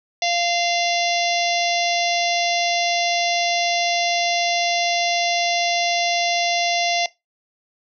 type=harmonic tone with a mistuned harmonic; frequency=692 Hz; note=F5; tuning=16 cents flat; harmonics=1 / 3 / 4 / 5 / 6 / 7 / 8 / 9; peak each=-21 / -26 / -27 / -28 / -29 / -29 / -30 / -31 dBFS; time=0.22-7.06 s; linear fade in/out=2 ms; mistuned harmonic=9; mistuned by=-42 cents; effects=noise-tail reverb RT60 0.2 s tail -20 dB re dry